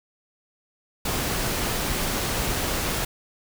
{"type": "noise", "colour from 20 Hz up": "pink", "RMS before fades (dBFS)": -26, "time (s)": [1.05, 3.05], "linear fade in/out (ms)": 5, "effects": []}